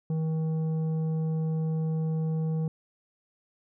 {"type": "tone with tanh clipping", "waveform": "sine", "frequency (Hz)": 159.3, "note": "D#3", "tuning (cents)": 41, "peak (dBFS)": -27, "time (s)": [0.1, 2.68], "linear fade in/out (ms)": 2, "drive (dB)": 8, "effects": []}